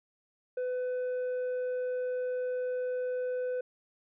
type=tone with tanh clipping; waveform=sine; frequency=502 Hz; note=B4; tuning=28 cents sharp; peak=-31 dBFS; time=0.57-3.61 s; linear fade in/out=5 ms; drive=4 dB; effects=none